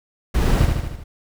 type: noise with echo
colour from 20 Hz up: brown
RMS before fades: -17 dBFS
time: 0.34-0.66 s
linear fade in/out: 10 ms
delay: 76 ms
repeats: 5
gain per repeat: -4 dB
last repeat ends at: 1.04 s
effects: none